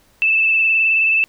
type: tone with vibrato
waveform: sine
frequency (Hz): 2637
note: E7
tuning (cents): 0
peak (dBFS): -12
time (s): 0.22-1.24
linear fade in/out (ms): 0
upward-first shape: triangle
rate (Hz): 19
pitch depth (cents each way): 32
effects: pink hiss -55 dBFS RMS until 1.28 s